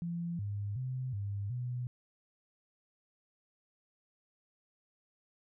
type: tone with pitch steps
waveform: sine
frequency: 170.9 / 101.9 / 128.6 / 100.7 / 123.6 Hz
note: F3 / G#2 / C3 / G2 / B2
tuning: -37 / -32 / -30 / +47 / +2 cents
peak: -34 dBFS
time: 0.02-1.87 s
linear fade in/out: 0 ms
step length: 370 ms
effects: none